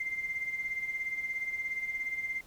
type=tone with tremolo; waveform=sine; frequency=2093 Hz; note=C7; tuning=in tune; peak=-29 dBFS; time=0-2.41 s; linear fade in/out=5 ms; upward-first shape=sine; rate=17 Hz; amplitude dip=65%; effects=tanh soft clip ceiling -25 dBFS + pink hiss -58 dBFS RMS until 2.46 s